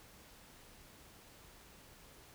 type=silence; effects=pink hiss -59 dBFS RMS until 2.34 s